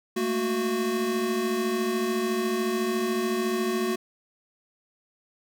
square tone cluster, 214.7 / 228.6 / 366.5 Hz, A3 / A#3 / F#4, -42 / -34 / -16 cents, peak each -36 / -30 / -27 dBFS, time 0.16-3.96 s, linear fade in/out 10 ms, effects none

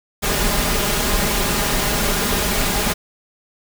pink noise with comb filter, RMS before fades -19 dBFS, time 0.22-2.94 s, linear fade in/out 20 ms, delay 4.9 ms, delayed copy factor +0.55, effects none

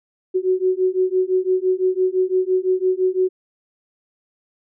sine beating tone pair, 368.6 / 374.5 Hz, F#4 / F#4, -7 / +21 cents, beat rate 5.9 Hz, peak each -19 dBFS, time 0.34-3.29 s, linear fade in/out 20 ms, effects none

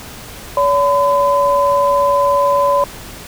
sine tone pair together, 568 / 1012.1 Hz, C#5 / B5, +42 / +42 cents, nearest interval minor seventh, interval 1000 cents, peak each -13 dBFS, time 0.57-2.84 s, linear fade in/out 2 ms, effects pink hiss -33 dBFS RMS until 3.27 s

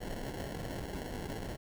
pink noise with sample-and-hold, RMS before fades -40 dBFS, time 0-1.57 s, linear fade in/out 20 ms, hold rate 1225 Hz, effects none

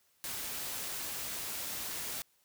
white noise, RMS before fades -39 dBFS, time 0.24-2.22 s, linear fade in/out 0 ms, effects white hiss -71 dBFS RMS until 2.44 s

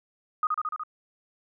sine tone with echo, 1244.5 Hz, D#6, in tune, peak -21 dBFS, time 0.43-0.47 s, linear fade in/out 2 ms, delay 73 ms, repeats 5, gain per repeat -2 dB, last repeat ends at 0.835 s, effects none

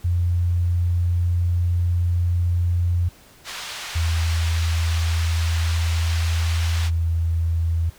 sine tone, 87.31 Hz, F2, in tune, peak -17 dBFS, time 0.04-3.09 s, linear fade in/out 10 ms
white band-pass noise, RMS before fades -33 dBFS, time 3.44-6.91 s, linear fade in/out 50 ms, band 790 to 4500 Hz, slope 12 dB/octave
sine tone with pitch glide, 82.41 to 82.98 Hz, E2 to E2, 0 to +12 cents, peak -18 dBFS, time 3.95-7.9 s, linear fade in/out 10 ms, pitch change +12 cents, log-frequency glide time 4.09-6.54 s
effects pink hiss -50 dBFS RMS until 7.98 s

